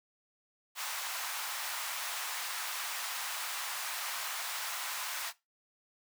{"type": "high-pass noise", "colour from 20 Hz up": "pink", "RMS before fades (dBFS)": -38, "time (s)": [0.75, 5.33], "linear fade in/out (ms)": 50, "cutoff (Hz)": 860, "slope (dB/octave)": 24, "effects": ["noise-tail reverb RT60 0.2 s tail -17 dB re dry"]}